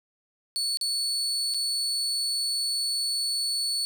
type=tone with dropouts; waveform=35% pulse; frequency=4435 Hz; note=C#8; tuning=in tune; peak=-24 dBFS; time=0.56-3.85 s; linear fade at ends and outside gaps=0 ms; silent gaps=0.772-0.812 / 1.539-1.545 s; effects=none